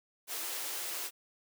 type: high-pass noise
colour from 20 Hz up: white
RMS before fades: -38 dBFS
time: 0.27-1.11 s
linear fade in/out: 50 ms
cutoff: 300 Hz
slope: 48 dB/octave
effects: none